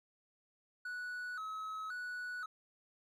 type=tone with vibrato; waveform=triangle; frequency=1376 Hz; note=F6; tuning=26 cents flat; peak=-38 dBFS; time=0.85-2.46 s; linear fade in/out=5 ms; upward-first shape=square; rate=0.95 Hz; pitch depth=120 cents each way; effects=none